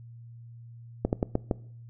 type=slowing click train; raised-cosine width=2 ms; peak=-11 dBFS; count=5; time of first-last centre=1.05-1.512 s; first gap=79 ms; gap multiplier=1.26; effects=noise-tail reverb RT60 0.6 s tail -21 dB re dry + added 117 Hz sine -44 dBFS peak until 1.89 s